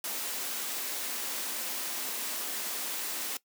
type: high-pass noise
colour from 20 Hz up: white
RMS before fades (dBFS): -35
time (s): 0.04-3.37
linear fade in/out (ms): 2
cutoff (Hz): 210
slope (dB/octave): 48
effects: noise-tail reverb RT60 0.1 s tail -19 dB re dry